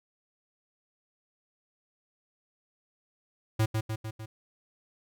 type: tone with echo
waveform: square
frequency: 110 Hz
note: A2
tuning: in tune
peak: -23 dBFS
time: 3.59-3.66 s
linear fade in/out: 10 ms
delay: 150 ms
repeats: 4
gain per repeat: -4 dB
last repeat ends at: 4.26 s
effects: none